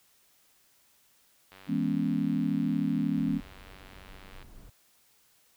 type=click train; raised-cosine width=0.3 ms; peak=-34 dBFS; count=278; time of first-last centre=1.52-4.427 s; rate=95.3 Hz
type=chord; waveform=sine; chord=C# minor seventh; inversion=first; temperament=equal with one note detuned; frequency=164.81 / 207.7 / 244.2 / 277.2 Hz; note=E3 / G#3 / B3 / C#4; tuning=0 / 0 / -19 / 0 cents; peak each=-32 / -31 / -31 / -30 dBFS; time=1.67-3.41 s; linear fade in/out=50 ms
type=noise; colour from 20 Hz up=brown; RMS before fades=-50 dBFS; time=3.17-4.7 s; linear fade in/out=5 ms
effects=white hiss -65 dBFS RMS until 5.56 s